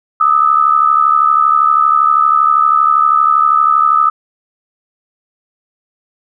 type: tone pair together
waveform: sine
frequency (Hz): 1221 / 1293.6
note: D#6 / E6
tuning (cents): -33 / -33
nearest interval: minor second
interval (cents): 100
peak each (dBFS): -10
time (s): 0.2-4.1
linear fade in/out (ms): 10
effects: none